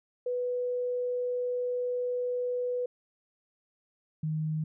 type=tone pair in turn; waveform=sine; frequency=493.9 / 155.85 Hz; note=B4 / D#3; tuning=0 / +3 cents; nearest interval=octave + minor sixth; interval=1997 cents; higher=first; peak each=-28 dBFS; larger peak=neither; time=0.26-2.86 / 4.23-4.64 s; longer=first; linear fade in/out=5 ms; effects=none